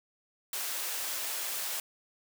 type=high-pass noise; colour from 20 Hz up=white; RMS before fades=-35 dBFS; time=0.53-1.8 s; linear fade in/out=2 ms; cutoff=500 Hz; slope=12 dB/octave; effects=none